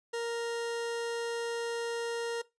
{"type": "tone", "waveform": "40% pulse", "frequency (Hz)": 466.7, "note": "A#4", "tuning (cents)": 2, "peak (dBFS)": -31, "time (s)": [0.13, 2.42], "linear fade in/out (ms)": 10, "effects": ["noise-tail reverb RT60 0.2 s tail -19 dB re dry", "resampled to 22050 Hz"]}